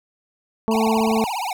harmonic tone, 221.9 Hz, A3, 15 cents sharp, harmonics 1 / 2 / 3 / 4 / 5, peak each -19 / -22 / -28 / -27 / -32 dBFS, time 0.68-1.24 s, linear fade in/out 0 ms
square tone with vibrato, 847 Hz, G#5, 34 cents sharp, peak -24 dBFS, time 0.71-1.53 s, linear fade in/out 2 ms, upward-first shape triangle, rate 17 Hz, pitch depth 300 cents each way
clicks, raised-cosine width 2 ms, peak -25 dBFS, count 8, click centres 0.755 / 0.872 / 0.972 / 1.009 / 1.074 / 1.114 / 1.171 / 1.241 s
effects none

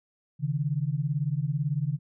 sine beating tone pair, 137.1 / 155.1 Hz, C#3 / D#3, -19 / -5 cents, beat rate 18 Hz, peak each -28 / -28 dBFS, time 0.39-1.99 s, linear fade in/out 50 ms, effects none

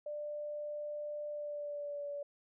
sine tone with pitch glide, 593 to 574.8 Hz, D5 to D5, +17 to -37 cents, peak -38 dBFS, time 0.06-2.23 s, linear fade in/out 5 ms, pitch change -54 cents, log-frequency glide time 1.29-2.09 s, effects none

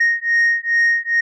sine beating tone pair, 1861 / 1863.4 Hz, A#6 / A#6, -3 / -1 cents, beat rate 2.4 Hz, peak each -15 dBFS, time 0-1.21 s, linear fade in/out 10 ms, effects tanh soft clip ceiling -10 dBFS

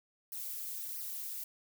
violet noise with flanger, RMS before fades -41 dBFS, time 0.32-1.44 s, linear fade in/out 5 ms, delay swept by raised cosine 0.27 to 5.47 ms, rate 1.5 Hz, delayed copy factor -0.95, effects none

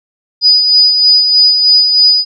sine tone with tremolo, 4955 Hz, D#8, 8 cents flat, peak -3 dBFS, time 0.41-2.25 s, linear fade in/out 50 ms, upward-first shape sine, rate 3.2 Hz, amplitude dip 45%, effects none

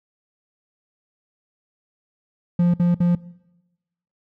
triangle tone bursts, 174.61 Hz, F3, in tune, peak -12 dBFS, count 3, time 2.59-3.152 s, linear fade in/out 5 ms, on 150 ms, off 56 ms, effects noise-tail reverb RT60 1.0 s tail -21 dB re dry

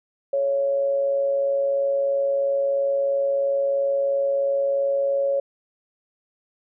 sine tone with amplitude modulation, 554.4 Hz, C#5, in tune, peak -17 dBFS, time 0.33-5.4 s, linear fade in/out 5 ms, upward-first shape sine, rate 123 Hz, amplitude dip 40%, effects none

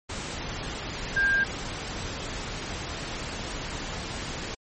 sine tone in noise, 1600 Hz, G6, 35 cents sharp, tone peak -20 dBFS, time 1.16-1.44 s, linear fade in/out 10 ms, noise pink, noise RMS -34 dBFS, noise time 0.09-4.55 s, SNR +11 dB, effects MP3 32 kbps

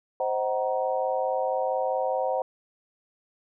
sine chord, C half-diminished seventh, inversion none, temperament just, 523.3 / 627.9 / 753.5 / 941.9 Hz, C5 / Eb5 / Gb5 / Bb5, 0 / +16 / +31 / +18 cents, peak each -27 / -31 / -29 / -33 dBFS, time 0.2-2.42 s, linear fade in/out 2 ms, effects none

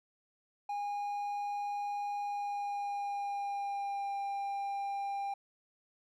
triangle tone with pitch glide, 817 to 797.4 Hz, G#5 to G5, -29 to +29 cents, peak -32 dBFS, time 0.69-5.34 s, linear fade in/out 5 ms, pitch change -42 cents, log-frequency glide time 2.21-4.16 s, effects none

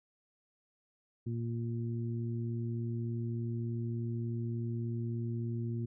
harmonic tone, 116.6 Hz, A#2, 1 cent sharp, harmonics 1 / 2 / 3, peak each -34 / -40 / -44 dBFS, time 1.26-5.86 s, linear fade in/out 10 ms, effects none

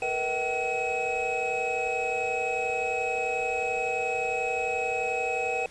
triangle tone cluster, 453.6 / 485 / 639 / 764 / 2556 Hz, A#4 / B4 / D#5 / G5 / D#7, -47 / -31 / +46 / -45 / +46 cents, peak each -35 / -30 / -35 / -29 / -29 dBFS, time 0.02-5.66 s, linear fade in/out 2 ms, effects pink hiss -50 dBFS RMS until 5.7 s + resampled to 22050 Hz

